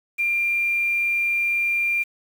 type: tone with quantisation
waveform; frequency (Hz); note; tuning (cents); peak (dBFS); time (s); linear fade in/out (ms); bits
sine; 2386; D7; +27; -19; 0.18-2.04; 20; 7
effects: none